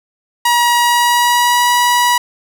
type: tone with pitch glide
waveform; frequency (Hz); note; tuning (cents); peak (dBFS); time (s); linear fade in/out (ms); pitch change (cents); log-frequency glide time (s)
sawtooth; 957 to 971.5; A#5 to B5; +45 to -29; -6; 0.45-2.18; 5; +26; 0.82-1.72
effects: none